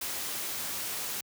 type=noise; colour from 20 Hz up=white; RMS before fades=-35 dBFS; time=0.01-1.21 s; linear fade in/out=5 ms; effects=high-pass 80 Hz 12 dB/octave